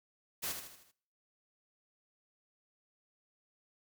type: noise with echo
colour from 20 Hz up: white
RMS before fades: -37 dBFS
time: 0.42-0.53 s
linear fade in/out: 20 ms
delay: 78 ms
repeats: 5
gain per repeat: -6 dB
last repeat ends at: 0.92 s
effects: noise-tail reverb RT60 0.6 s tail -22 dB re dry